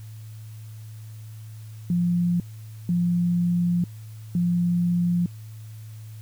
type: tone bursts at uneven times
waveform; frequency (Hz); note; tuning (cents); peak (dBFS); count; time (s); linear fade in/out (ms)
sine; 174.61; F3; 0; -19; 3; 1.9-2.4 / 2.89-3.84 / 4.35-5.26; 2
effects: added 109 Hz sine -37 dBFS peak until 6.21 s + white hiss -55 dBFS RMS until 6.21 s